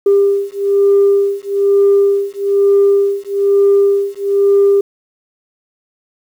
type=beating tone pair; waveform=sine; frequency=398.7 / 399.8 Hz; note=G4 / G4; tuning=+29 / +34 cents; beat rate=1.1 Hz; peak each=-11 dBFS; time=0.06-4.81 s; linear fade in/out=5 ms; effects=tanh soft clip ceiling -3 dBFS + 7-bit